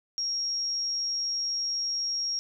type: tone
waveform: sine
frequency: 5588 Hz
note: F8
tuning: in tune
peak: -27 dBFS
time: 0.18-2.39 s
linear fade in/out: 0 ms
effects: none